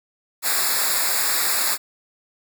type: noise with comb filter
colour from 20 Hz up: white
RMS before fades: -21 dBFS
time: 0.42-1.78 s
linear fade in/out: 50 ms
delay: 0.33 ms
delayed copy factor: -0.95
effects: none